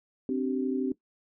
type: chord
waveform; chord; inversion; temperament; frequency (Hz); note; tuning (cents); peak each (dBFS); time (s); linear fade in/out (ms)
sine; C suspended second; none; equal with one note detuned; 261.6 / 293.7 / 384.8; C4 / D4 / G4; 0 / 0 / -32; -28 / -33 / -32; 0.29-0.92; 2
effects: noise-tail reverb RT60 0.1 s tail -18 dB re dry